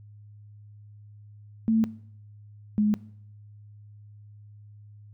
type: tone pair in turn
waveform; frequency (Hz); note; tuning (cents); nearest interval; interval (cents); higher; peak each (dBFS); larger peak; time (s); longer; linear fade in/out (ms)
sine; 222.9 / 210.4; A3 / G#3; +23 / +23; minor second; 100; first; -19; neither; 1.68-1.84 / 2.78-2.94; neither; 0
effects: noise-tail reverb RT60 0.7 s tail -20 dB re dry + added 104 Hz sine -46 dBFS peak until 5.13 s